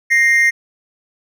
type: tone pair together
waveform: triangle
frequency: 1861 / 2103 Hz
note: A#6 / C7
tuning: -3 / +8 cents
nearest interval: major second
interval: 211 cents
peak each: -11 dBFS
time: 0.1-0.51 s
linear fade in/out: 20 ms
effects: none